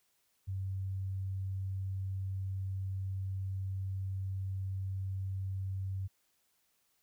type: tone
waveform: sine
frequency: 95.8 Hz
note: G2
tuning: 39 cents flat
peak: -34 dBFS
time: 0.47-6.08 s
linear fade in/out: 20 ms
effects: white hiss -75 dBFS RMS until 7.02 s